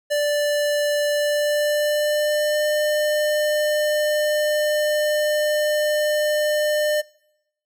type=tone with pitch glide; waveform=square; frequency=587.3 to 602.1 Hz; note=D5 to D5; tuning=0 to +43 cents; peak=-19 dBFS; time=0.1-7.02 s; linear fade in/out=20 ms; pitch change=+43 cents; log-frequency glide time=1.11-2.65 s; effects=noise-tail reverb RT60 0.8 s tail -22 dB re dry